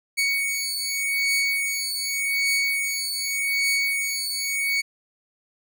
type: beating tone pair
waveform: sawtooth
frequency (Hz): 2232 / 2232.85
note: C#7 / C#7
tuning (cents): +11 / +12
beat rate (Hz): 0.85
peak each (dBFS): -22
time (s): 0.17-4.82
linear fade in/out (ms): 20
effects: none